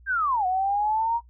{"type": "linear two-way sweep", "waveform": "sine", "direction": "down then up", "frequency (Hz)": [1623, 726, 949], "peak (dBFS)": -21, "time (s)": [0.06, 1.21], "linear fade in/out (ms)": 50, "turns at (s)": 0.46, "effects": ["noise-tail reverb RT60 0.1 s tail -20 dB re dry", "added 60 Hz sine -49 dBFS peak until 1.29 s"]}